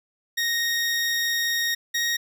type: tone pair in turn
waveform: 20% pulse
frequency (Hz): 1864.7 / 1874.9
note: A#6 / A#6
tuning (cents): 0 / +9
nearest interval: unison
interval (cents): 9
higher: second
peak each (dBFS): -17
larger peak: neither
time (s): 0.37-1.75 / 1.94-2.17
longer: first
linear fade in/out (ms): 10
effects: none